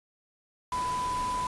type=tone in noise; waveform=sine; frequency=998 Hz; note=B5; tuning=18 cents sharp; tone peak=-28 dBFS; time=0.72-1.47 s; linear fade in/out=2 ms; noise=pink; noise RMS=-39 dBFS; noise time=0.72-1.47 s; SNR=+8 dB; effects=resampled to 24000 Hz